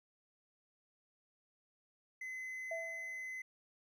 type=tone; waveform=triangle; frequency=2038 Hz; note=C7; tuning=46 cents flat; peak=-40 dBFS; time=2.21-3.42 s; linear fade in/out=5 ms
type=tone with exponential decay; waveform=sine; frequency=659.3 Hz; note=E5; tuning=in tune; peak=-37 dBFS; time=2.71-3.31 s; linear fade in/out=5 ms; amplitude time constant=130 ms
effects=none